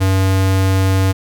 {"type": "tone", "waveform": "square", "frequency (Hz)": 95.4, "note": "G2", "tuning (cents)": -47, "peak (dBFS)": -12, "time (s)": [0, 1.13], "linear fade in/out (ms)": 20, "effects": []}